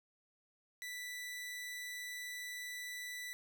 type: tone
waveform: sawtooth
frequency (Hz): 1975.5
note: B6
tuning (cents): 0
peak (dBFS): -39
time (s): 0.82-3.33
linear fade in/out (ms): 0
effects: none

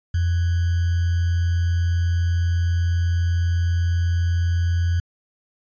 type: tone with sample-and-hold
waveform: sine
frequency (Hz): 86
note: F2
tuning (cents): -26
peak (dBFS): -17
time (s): 0.14-5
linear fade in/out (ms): 5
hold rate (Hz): 1575
effects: resampled to 16000 Hz

